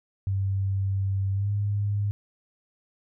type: tone with pitch glide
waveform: sine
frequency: 97.3 to 102.2 Hz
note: G2 to G#2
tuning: -12 to -27 cents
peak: -23 dBFS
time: 0.27-2.11 s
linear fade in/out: 0 ms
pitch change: +85 cents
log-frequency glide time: 1.33-1.5 s
effects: none